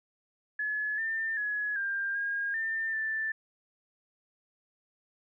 sine tone with pitch steps, 1706 / 1795 / 1686 / 1595 / 1625 / 1796 / 1766 Hz, G#6 / A6 / G#6 / G6 / G#6 / A6 / A6, +46 / +34 / +26 / +30 / -38 / +35 / +6 cents, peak -29 dBFS, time 0.59-3.32 s, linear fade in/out 5 ms, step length 390 ms, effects none

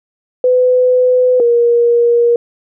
sine tone pair in turn, 503 / 473.6 Hz, B4 / A#4, +32 / +27 cents, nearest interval minor second, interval 105 cents, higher first, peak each -7 dBFS, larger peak neither, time 0.44-1.4 / 1.4-2.36 s, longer neither, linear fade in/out 2 ms, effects none

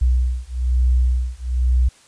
sine beating tone pair, 61.74 / 62.84 Hz, B1 / B1, 0 / +31 cents, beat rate 1.1 Hz, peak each -18 dBFS, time 0.01-1.89 s, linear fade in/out 10 ms, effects white hiss -51 dBFS RMS until 2.07 s + resampled to 22050 Hz

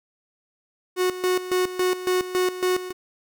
45% pulse tone with tremolo, 366.4 Hz, F#4, 17 cents flat, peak -19 dBFS, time 0.96-2.93 s, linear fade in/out 50 ms, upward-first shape square, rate 3.6 Hz, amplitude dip 75%, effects none

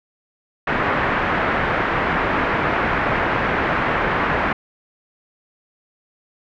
white low-pass noise, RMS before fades -20 dBFS, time 0.67-4.53 s, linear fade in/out 5 ms, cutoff 1900 Hz, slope 24 dB/octave, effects none

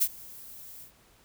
violet noise with ADSR envelope, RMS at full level -22 dBFS, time 0-0.92 s, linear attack 20 ms, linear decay 59 ms, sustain -24 dB, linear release 100 ms, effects pink hiss -61 dBFS RMS until 1.24 s

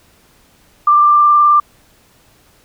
sine tone with vibrato, 1184 Hz, D6, 14 cents sharp, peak -6 dBFS, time 0.87-1.6 s, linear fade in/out 5 ms, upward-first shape sine, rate 19 Hz, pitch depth 15 cents each way, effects pink hiss -51 dBFS RMS until 2.64 s

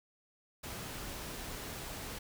pink noise, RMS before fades -43 dBFS, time 0.63-2.19 s, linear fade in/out 10 ms, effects none

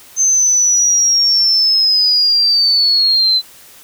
sine linear sweep, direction down, 6272 to 4034 Hz, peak -9 dBFS, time 0.16-3.42 s, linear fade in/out 50 ms, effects white hiss -41 dBFS RMS until 3.83 s

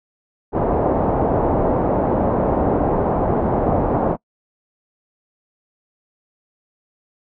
white low-pass noise, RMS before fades -18 dBFS, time 0.52-4.17 s, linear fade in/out 50 ms, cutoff 780 Hz, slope 24 dB/octave, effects noise-tail reverb RT60 0.1 s tail -25 dB re dry

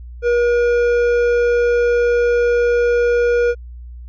triangle tone with hard clipping, 479.1 Hz, A#4, 47 cents sharp, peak -14 dBFS, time 0.22-3.55 s, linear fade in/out 50 ms, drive 12 dB, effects added 60 Hz sine -31 dBFS peak until 4.08 s + resampled to 16000 Hz

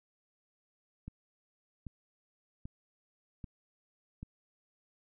click train, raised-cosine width 5 ms, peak -30 dBFS, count 5, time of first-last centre 1.08-4.23 s, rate 1.27 Hz, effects none

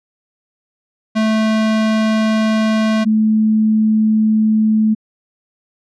square / sine tone pair in turn, 218.7 / 217.2 Hz, A3 / A3, -10 / -22 cents, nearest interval unison, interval 12 cents, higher first, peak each -13 / -10 dBFS, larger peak second, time 1.15-3.05 / 3.05-4.95 s, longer neither, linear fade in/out 20 ms, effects low-pass 5000 Hz 12 dB/octave

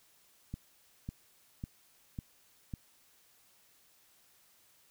click train, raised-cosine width 5 ms, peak -26 dBFS, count 5, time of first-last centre 0.54-2.738 s, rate 1.82 Hz, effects white hiss -66 dBFS RMS until 4.9 s

